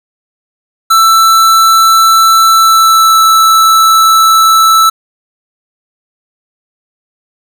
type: tone with pitch glide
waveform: square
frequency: 1329 to 1317.5 Hz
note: E6 to E6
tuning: +14 to -1 cents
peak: -4 dBFS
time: 0.9-4.9 s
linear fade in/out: 10 ms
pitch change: -15 cents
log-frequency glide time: 2.48-3.19 s
effects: none